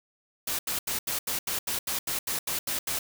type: noise bursts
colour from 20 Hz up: white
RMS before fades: -30 dBFS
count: 13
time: 0.47-2.99 s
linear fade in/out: 5 ms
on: 120 ms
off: 80 ms
effects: none